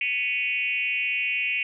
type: tone with frequency modulation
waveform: sine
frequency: 2489 Hz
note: D#7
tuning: in tune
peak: -23 dBFS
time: 0.01-1.63 s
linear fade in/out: 2 ms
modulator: 256 Hz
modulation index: 1.2
effects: none